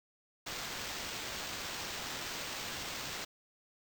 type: noise with sample-and-hold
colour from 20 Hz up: white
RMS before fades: -41 dBFS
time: 0.46-3.25 s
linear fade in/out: 10 ms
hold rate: 11025 Hz
effects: none